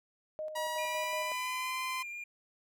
sine tone with tremolo, 619 Hz, D#5, 9 cents flat, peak -35 dBFS, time 0.39-1.32 s, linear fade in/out 0 ms, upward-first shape square, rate 5.4 Hz, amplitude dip 45%
sawtooth tone with pitch glide, 961 to 1030 Hz, B5 to C6, -48 to -28 cents, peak -31 dBFS, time 0.55-2.03 s, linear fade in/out 10 ms, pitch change +120 cents, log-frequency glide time 0.71-1.77 s
triangle tone with vibrato, 2400 Hz, D7, 37 cents sharp, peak -38 dBFS, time 0.78-2.24 s, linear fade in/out 5 ms, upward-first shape triangle, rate 5.9 Hz, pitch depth 12 cents each way
effects none

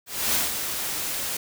white noise with ADSR envelope, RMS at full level -22 dBFS, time 0.06-1.37 s, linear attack 280 ms, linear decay 170 ms, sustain -7 dB, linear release 4 ms, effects none

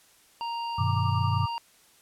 harmonic tone, 932.3 Hz, A#5, in tune, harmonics 1 / 3 / 5, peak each -30 / -40 / -44 dBFS, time 0.41-1.58 s, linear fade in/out 0 ms
sine tone with tremolo, 1178 Hz, D6, 5 cents sharp, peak -30 dBFS, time 0.78-1.48 s, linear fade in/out 5 ms, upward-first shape sine, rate 11 Hz, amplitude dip 70%
sine chord, G augmented, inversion none, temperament equal, 98 / 123.47 / 155.56 Hz, G2 / B2 / D#3, 0 / 0 / 0 cents, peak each -26 / -28 / -32 dBFS, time 0.78-1.46 s, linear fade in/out 10 ms
effects white hiss -59 dBFS RMS until 2.01 s + low-pass 12000 Hz 12 dB/octave

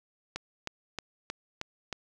click train, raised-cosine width 0.2 ms, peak -17 dBFS, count 6, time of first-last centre 0.36-1.927 s, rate 3.19 Hz, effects none

